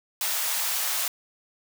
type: high-pass noise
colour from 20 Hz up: white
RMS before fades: -27 dBFS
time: 0.21-1.08 s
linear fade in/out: 2 ms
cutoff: 620 Hz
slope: 24 dB/octave
effects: none